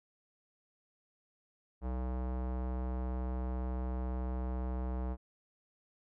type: tone with low-pass filter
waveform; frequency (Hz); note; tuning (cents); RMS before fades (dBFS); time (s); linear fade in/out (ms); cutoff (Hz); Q
square; 63; B1; +35; -36; 1.81-5.17; 50; 920; 1.2
effects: none